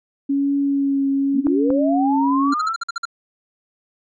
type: tone with vibrato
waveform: sine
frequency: 277.7 Hz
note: C#4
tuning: 3 cents sharp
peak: -16 dBFS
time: 0.29-2.54 s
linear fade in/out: 10 ms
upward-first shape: triangle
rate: 0.93 Hz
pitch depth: 23 cents each way
type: linear sweep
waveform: sine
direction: up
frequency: 200 to 1372 Hz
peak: -19 dBFS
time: 1.33-2.76 s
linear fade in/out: 50 ms
type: clicks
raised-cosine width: 1 ms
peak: -15 dBFS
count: 2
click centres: 1.469 / 1.704 s
type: tone bursts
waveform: square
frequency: 1378 Hz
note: F6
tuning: 24 cents flat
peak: -22 dBFS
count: 8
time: 2.52-3.054 s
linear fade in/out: 5 ms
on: 23 ms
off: 50 ms
effects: resampled to 16000 Hz

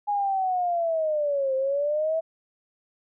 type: linear two-way sweep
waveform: sine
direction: down then up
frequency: 830.6 to 523.3 to 655 Hz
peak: -22 dBFS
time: 0.07-2.21 s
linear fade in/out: 20 ms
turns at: 1.55 s
effects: none

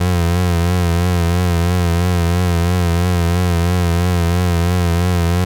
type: tone with vibrato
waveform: 30% pulse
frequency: 87.31 Hz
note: F2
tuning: in tune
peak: -10 dBFS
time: 0-5.45 s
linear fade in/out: 10 ms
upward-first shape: triangle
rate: 3 Hz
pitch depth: 75 cents each way
effects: none

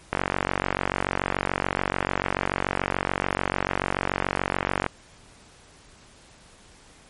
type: click train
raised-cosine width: 0.5 ms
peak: -7 dBFS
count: 223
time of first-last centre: 0.13-4.863 s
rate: 46.9 Hz
effects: pink hiss -52 dBFS RMS until 7.09 s + MP3 48 kbps

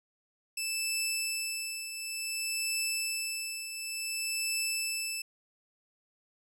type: tone with tremolo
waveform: 15% pulse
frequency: 2637 Hz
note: E7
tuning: in tune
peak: -22 dBFS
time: 0.57-5.22 s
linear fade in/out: 5 ms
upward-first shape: triangle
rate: 0.56 Hz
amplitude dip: 65%
effects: none

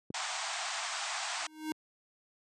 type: click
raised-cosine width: 3 ms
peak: -25 dBFS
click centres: 0.104 s
type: band-pass noise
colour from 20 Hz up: pink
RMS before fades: -37 dBFS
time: 0.14-1.47 s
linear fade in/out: 5 ms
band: 660 to 8600 Hz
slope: 96 dB/octave
type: tone with exponential growth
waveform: square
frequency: 311.1 Hz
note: D#4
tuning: in tune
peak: -31 dBFS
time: 1.38-1.72 s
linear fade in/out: 1 ms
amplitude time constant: 72 ms
effects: high-pass 150 Hz 12 dB/octave + resampled to 32000 Hz

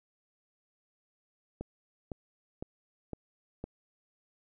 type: click train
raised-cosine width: 2 ms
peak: -24 dBFS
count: 5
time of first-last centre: 1.61-3.64 s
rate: 1.97 Hz
effects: none

